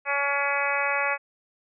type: harmonic tone with a mistuned harmonic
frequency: 282 Hz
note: C#4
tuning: 30 cents sharp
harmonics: 2 / 3 / 4 / 5 / 6 / 7 / 8 / 9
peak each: -31 / -31 / -31 / -31 / -31 / -31 / -31 / -31 dBFS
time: 0.05-1.18 s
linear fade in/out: 50 ms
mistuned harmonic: 7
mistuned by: +19 cents
effects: none